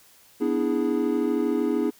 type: chord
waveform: triangle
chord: E dominant seventh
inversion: second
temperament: equal with one note detuned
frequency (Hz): 246.9 / 293.7 / 326.6 / 415.3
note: B3 / D4 / E4 / G#4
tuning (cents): 0 / 0 / -16 / 0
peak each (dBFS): -25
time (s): 0.4-1.91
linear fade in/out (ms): 20
effects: white hiss -55 dBFS RMS until 1.99 s